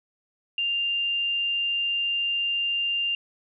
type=tone; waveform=sine; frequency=2794 Hz; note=F7; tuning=in tune; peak=-23 dBFS; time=0.58-3.15 s; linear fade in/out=2 ms; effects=none